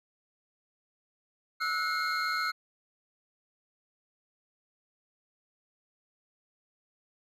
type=tone cluster; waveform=triangle; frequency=1309 / 1463 / 2149 / 4211 Hz; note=E6 / F#6 / C7 / C8; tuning=-13 / -20 / +46 / +10 cents; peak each=-29 / -30 / -34 / -34 dBFS; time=1.6-2.52 s; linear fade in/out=20 ms; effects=tanh soft clip ceiling -22 dBFS